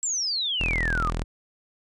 sine exponential sweep, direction down, 7680 to 1168 Hz, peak -24 dBFS, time 0.03-1.1 s, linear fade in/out 0 ms
sawtooth tone, 41.2 Hz, E1, in tune, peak -22 dBFS, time 0.6-1.24 s, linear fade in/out 10 ms
effects resampled to 22050 Hz

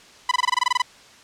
sawtooth tone bursts, 996 Hz, B5, 14 cents sharp, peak -12 dBFS, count 12, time 0.29-0.82 s, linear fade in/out 5 ms, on 24 ms, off 22 ms, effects white hiss -48 dBFS RMS until 1.23 s + low-pass 6000 Hz 12 dB/octave

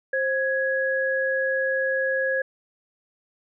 sine tone pair together, 529 / 1667.4 Hz, C5 / G#6, +19 / +6 cents, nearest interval octave + minor sixth, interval 1987 cents, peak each -24 dBFS, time 0.13-2.42 s, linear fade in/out 5 ms, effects none

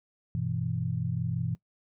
sine chord, E minor, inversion first, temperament equal, 98 / 123.47 / 164.81 Hz, G2 / B2 / E3, 0 / 0 / 0 cents, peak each -35 / -31 / -32 dBFS, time 0.35-1.55 s, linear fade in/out 0 ms, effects noise-tail reverb RT60 0.1 s tail -20 dB re dry

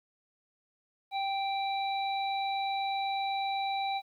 harmonic tone, 784 Hz, G5, in tune, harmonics 1 / 3 / 5, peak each -30 / -40 / -39 dBFS, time 1.11-4.02 s, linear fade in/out 50 ms, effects 11-bit

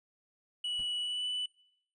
triangle tone with pitch glide, 2942 to 2981 Hz, F#7 to F#7, -11 to +12 cents, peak -31 dBFS, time 0.64-1.46 s, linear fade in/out 5 ms, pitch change +23 cents, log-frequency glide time 1-1.27 s
brown noise with exponential decay, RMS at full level -45 dBFS, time 0.79-0.9 s, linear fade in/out 1 ms, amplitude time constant 23 ms
effects noise-tail reverb RT60 0.7 s tail -23 dB re dry + resampled to 24000 Hz

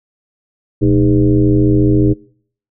sine tone with frequency modulation, 216 Hz, A3, 32 cents flat, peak -8 dBFS, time 0.81-2.14 s, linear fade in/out 20 ms, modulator 94.3 Hz, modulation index 2, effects noise-tail reverb RT60 0.6 s tail -25 dB re dry

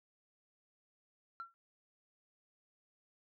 sine tone with exponential decay, 1360 Hz, F6, 46 cents flat, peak -37 dBFS, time 1.4-1.54 s, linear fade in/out 0 ms, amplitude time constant 30 ms, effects tanh soft clip ceiling -38 dBFS

